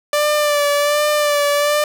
sawtooth tone with vibrato, 587.3 Hz, D5, in tune, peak -10 dBFS, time 0.13-1.84 s, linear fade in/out 2 ms, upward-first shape sine, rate 1.3 Hz, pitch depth 32 cents each way, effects none

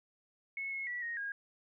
sine tone with pitch steps, 2192 / 2174 / 1950 / 1868 / 1631 Hz, C#7 / C#7 / B6 / A#6 / G#6, -20 / -34 / -23 / +3 / -32 cents, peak -36 dBFS, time 0.57-1.32 s, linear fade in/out 2 ms, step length 150 ms, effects none

